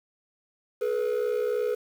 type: tone pair together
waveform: triangle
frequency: 425.7 / 488.9 Hz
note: G#4 / B4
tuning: +43 / -18 cents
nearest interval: major second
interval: 239 cents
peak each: -24 dBFS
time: 0.81-1.75 s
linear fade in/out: 10 ms
effects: tanh soft clip ceiling -19 dBFS + 8-bit